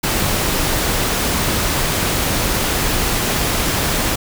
pink noise, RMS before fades -18 dBFS, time 0.03-4.16 s, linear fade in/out 10 ms, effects none

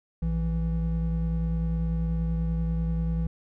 triangle tone pair together, 58.35 / 164.81 Hz, A#1 / E3, +2 / 0 cents, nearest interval octave + tritone, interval 1798 cents, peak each -25 / -25 dBFS, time 0.22-3.27 s, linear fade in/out 5 ms, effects none

